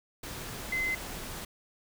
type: tone in noise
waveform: sine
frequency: 2056 Hz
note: C7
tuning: 31 cents flat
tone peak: -28 dBFS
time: 0.72-0.95 s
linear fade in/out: 5 ms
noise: pink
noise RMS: -40 dBFS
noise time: 0.23-1.45 s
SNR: +9 dB
effects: none